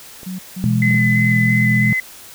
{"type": "clicks", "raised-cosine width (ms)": 2, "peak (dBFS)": -24, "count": 3, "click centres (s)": [0.232, 0.91, 0.944]}
{"type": "tone bursts", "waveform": "sine", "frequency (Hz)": 185.1, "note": "F#3", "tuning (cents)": 1, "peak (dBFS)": -24, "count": 3, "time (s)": [0.26, 0.99], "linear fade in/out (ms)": 10, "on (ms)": 130, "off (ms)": 170}
{"type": "chord", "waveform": "sine", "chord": "E major", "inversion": "second", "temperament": "equal with one note detuned", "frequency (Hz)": [123.47, 166.25, 207.7], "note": ["B2", "E3", "G#3"], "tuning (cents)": [0, 15, 0], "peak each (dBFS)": [-16, -22, -17], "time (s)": [0.64, 1.93], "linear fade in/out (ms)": 0}
{"type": "tone with vibrato", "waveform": "sine", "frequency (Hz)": 2025, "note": "B6", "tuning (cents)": 43, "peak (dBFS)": -16, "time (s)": [0.82, 2], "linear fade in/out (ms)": 2, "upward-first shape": "square", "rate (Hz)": 3, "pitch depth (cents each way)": 11}
{"effects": ["white hiss -39 dBFS RMS until 2.34 s"]}